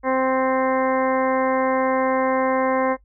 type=harmonic tone; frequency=261.5 Hz; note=C4; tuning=1 cent flat; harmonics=1 / 2 / 3 / 4 / 5 / 6 / 7 / 8; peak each=-24 / -21 / -26 / -25 / -37 / -34 / -33 / -34 dBFS; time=0.03-2.97 s; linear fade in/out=50 ms; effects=noise-tail reverb RT60 0.1 s tail -18 dB re dry + added 50 Hz sine -52 dBFS peak until 3.04 s